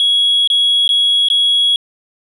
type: tone with dropouts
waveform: sine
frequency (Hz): 3333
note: G#7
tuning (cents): +5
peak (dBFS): -8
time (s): 0-1.76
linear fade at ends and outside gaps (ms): 1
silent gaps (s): 0.475-0.501 / 0.878-0.891 / 1.286-1.301
effects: tanh soft clip ceiling -7 dBFS